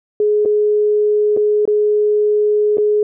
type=tone with dropouts; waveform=sine; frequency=420 Hz; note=G#4; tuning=19 cents sharp; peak=-11 dBFS; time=0.2-3.03 s; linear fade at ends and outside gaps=2 ms; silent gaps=0.451-0.457 / 1.366-1.372 / 1.654-1.676 / 2.772-2.782 s; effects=none